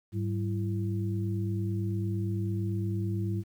sine tone cluster, 103.7 / 192.6 / 336.2 Hz, G#2 / G3 / E4, -2 / -30 / +34 cents, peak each -29 / -35 / -37 dBFS, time 0.12-3.44 s, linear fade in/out 50 ms, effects 10-bit

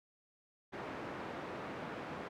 pink band-pass noise, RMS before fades -44 dBFS, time 0.72-2.29 s, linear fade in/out 20 ms, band 190 to 1700 Hz, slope 12 dB/octave, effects none

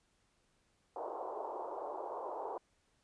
white band-pass noise, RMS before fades -42 dBFS, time 0.96-2.58 s, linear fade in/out 2 ms, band 360 to 1000 Hz, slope 48 dB/octave, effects pink hiss -75 dBFS RMS until 3.03 s + resampled to 22050 Hz

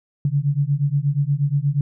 sine beating tone pair, 138.59 / 146.99 Hz, C#3 / D3, 0 / +2 cents, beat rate 8.4 Hz, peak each -20 dBFS, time 0.25-1.81 s, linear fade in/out 2 ms, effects none

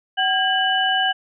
sine tone cluster, 759 / 1623 / 2971 Hz, F#5 / G#6 / F#7, +44 / -40 / +6 cents, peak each -21 dBFS, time 0.17-1.13 s, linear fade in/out 20 ms, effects none

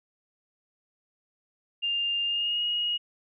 sine tone with pitch glide, 2803 to 2882 Hz, F7 to F#7, +6 to -46 cents, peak -25 dBFS, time 1.82-2.98 s, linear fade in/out 20 ms, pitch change +48 cents, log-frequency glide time 2.25-2.63 s, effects none

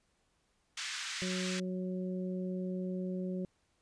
pink band-pass noise, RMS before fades -40 dBFS, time 0.77-1.6 s, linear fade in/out 5 ms, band 1500 to 7400 Hz, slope 24 dB/octave
harmonic tone, 184.1 Hz, F#3, 8 cents flat, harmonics 1 / 2 / 3, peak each -35 / -41 / -45 dBFS, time 1.22-3.45 s, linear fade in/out 0 ms
effects pink hiss -75 dBFS RMS until 3.81 s + resampled to 22050 Hz

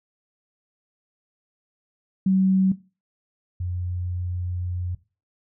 sine tone pair in turn, 189.7 / 89.31 Hz, F#3 / F2, +43 / +39 cents, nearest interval octave + minor second, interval 1304 cents, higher first, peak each -16 / -25 dBFS, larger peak first, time 2.26-2.72 / 3.6-4.95 s, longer second, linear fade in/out 5 ms, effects noise-tail reverb RT60 0.3 s tail -17 dB re dry

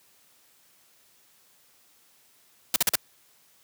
white noise bursts, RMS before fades -21 dBFS, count 4, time 2.74-2.956 s, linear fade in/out 2 ms, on 21 ms, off 44 ms, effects white hiss -61 dBFS RMS until 3.63 s + high-pass 80 Hz 12 dB/octave

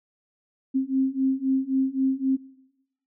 sine beating tone pair, 263.6 / 267.4 Hz, C4 / C4, +13 / +38 cents, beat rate 3.8 Hz, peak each -24 dBFS, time 0.74-2.37 s, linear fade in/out 20 ms, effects noise-tail reverb RT60 0.9 s tail -20 dB re dry

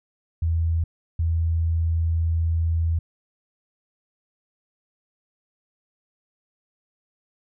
sine tone pair in turn, 82.41 / 82.41 Hz, E2 / E2, 0 / 0 cents, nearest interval unison, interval 0 cents, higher neither, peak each -19 dBFS, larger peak neither, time 0.42-0.84 / 1.19-2.99 s, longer second, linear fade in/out 5 ms, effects none

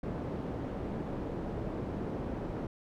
white low-pass noise, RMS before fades -37 dBFS, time 0.03-2.67 s, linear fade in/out 5 ms, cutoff 390 Hz, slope 12 dB/octave, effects none

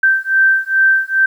sine beating tone pair, 1559 / 1561.4 Hz, G6 / G6, -10 / -7 cents, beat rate 2.4 Hz, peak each -13 dBFS, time 0.03-1.26 s, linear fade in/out 5 ms, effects 8-bit

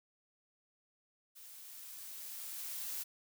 blue noise with level ramp, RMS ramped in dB -54 to -40 dBFS, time 1.35-3.04 s, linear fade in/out 20 ms, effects none

